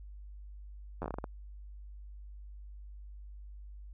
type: slowing click train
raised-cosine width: 1 ms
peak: -23 dBFS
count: 9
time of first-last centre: 1.02-1.242 s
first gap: 10 ms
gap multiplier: 1.28
effects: added 50 Hz sine -45 dBFS peak until 3.93 s